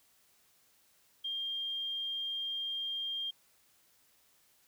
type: tone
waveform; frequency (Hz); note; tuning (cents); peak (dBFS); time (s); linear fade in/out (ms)
sine; 3203; G7; +37; -34; 1.24-3.31; 10
effects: white hiss -68 dBFS RMS until 4.67 s